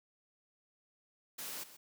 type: noise with echo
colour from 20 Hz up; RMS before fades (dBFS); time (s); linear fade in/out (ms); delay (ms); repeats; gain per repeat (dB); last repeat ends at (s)
white; -43; 1.38-1.64; 10; 130; 1; -13; 1.77
effects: high-pass 150 Hz 12 dB/octave